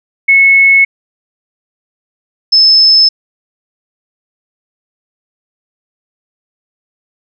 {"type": "tone pair in turn", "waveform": "sine", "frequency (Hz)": [2195, 5235], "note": ["C#7", "E8"], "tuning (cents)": [-18, -13], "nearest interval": "octave + minor third", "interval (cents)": 1505, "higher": "second", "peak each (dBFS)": -3, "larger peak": "neither", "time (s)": [[0.28, 0.85], [2.52, 3.09]], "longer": "neither", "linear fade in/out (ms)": 10, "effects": []}